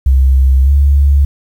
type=tone with pitch glide; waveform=sine; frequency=66.1 to 70.44 Hz; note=C2 to C#2; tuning=+18 to +28 cents; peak=-5 dBFS; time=0.06-1.25 s; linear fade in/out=5 ms; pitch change=+110 cents; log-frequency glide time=0.64-0.7 s; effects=7-bit